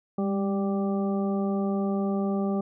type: harmonic tone with a mistuned harmonic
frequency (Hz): 196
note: G3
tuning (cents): 0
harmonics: 1 / 2 / 3 / 4 / 6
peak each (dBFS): -25 / -31 / -35 / -37 / -41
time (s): 0.18-2.61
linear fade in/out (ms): 5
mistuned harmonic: 1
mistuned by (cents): +35
effects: none